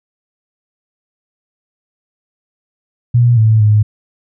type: tone with pitch steps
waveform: sine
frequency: 120.4 / 110.1 / 106.1 Hz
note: B2 / A2 / G#2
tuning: -44 / +2 / +38 cents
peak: -6 dBFS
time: 3.14-3.83 s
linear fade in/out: 10 ms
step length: 230 ms
effects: none